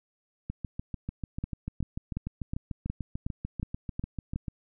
two click trains, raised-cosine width 5 ms, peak -19 / -21 dBFS, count 9 / 28, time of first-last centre 1.44-4.36 / 0.5-4.482 s, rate 2.74 / 6.78 Hz, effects none

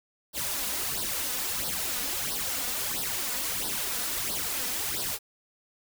white noise with flanger, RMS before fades -31 dBFS, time 0.33-5.19 s, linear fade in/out 50 ms, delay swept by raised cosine 0.21 to 4.11 ms, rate 1.5 Hz, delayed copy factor +0.75, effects none

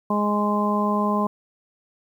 harmonic tone, 207.7 Hz, G#3, in tune, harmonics 1 / 2 / 3 / 4 / 5, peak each -22 / -29 / -28 / -30 / -24 dBFS, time 0.1-1.27 s, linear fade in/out 5 ms, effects 9-bit

